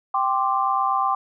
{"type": "chord", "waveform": "sine", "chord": "G suspended fourth", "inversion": "none", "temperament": "equal", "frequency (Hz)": [784, 1046.5, 1174.7], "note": ["G5", "C6", "D6"], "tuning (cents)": [0, 0, 0], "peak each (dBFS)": -23, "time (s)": [0.14, 1.15], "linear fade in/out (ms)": 5, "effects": []}